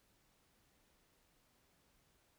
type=silence; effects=pink hiss -74 dBFS RMS until 2.38 s